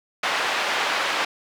pink band-pass noise, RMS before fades -24 dBFS, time 0.23-1.25 s, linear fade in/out 5 ms, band 790 to 3400 Hz, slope 12 dB/octave, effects none

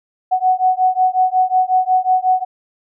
sine beating tone pair, 740 / 745.5 Hz, F#5 / F#5, 0 / +13 cents, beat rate 5.5 Hz, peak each -15 dBFS, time 0.31-2.45 s, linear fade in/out 20 ms, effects none

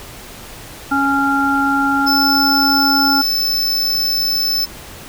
harmonic tone, 277.2 Hz, C#4, in tune, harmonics 1 / 3 / 5, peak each -17 / -19 / -16 dBFS, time 0.91-3.22 s, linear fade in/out 10 ms
square tone, 5274 Hz, E8, in tune, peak -15 dBFS, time 2.06-4.66 s, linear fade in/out 20 ms
effects pink hiss -35 dBFS RMS until 5.08 s

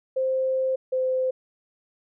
sine tone pair in turn, 523.3 / 516.4 Hz, C5 / C5, 0 / -23 cents, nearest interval unison, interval 23 cents, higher first, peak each -21 dBFS, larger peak neither, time 0.16-0.76 / 0.92-1.31 s, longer first, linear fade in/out 10 ms, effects none

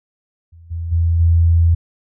sine tone with level steps, 83.8 Hz, E2, 29 cents sharp, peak -39 / -21 / -12 / -9 dBFS, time 0.52-1.75 s, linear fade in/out 10 ms, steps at 0.7 / 0.91 / 1.19 s, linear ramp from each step 20 ms, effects none

